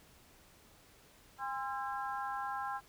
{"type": "harmonic tone with a mistuned harmonic", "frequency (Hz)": 269.8, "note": "C#4", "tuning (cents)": -47, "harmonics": [3, 4, 5, 6], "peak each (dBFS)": [-39, -41, -43, -45], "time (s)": [1.38, 2.81], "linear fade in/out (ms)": 50, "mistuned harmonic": 4, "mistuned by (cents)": -61, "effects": ["pink hiss -62 dBFS RMS until 2.88 s"]}